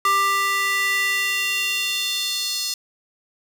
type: tone with high-pass filter sweep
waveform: square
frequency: 394.7 Hz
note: G4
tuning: 12 cents sharp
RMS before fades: -22 dBFS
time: 0.05-2.74 s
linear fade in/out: 2 ms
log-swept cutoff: 1200 to 4800 Hz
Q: 2.8
effects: 7-bit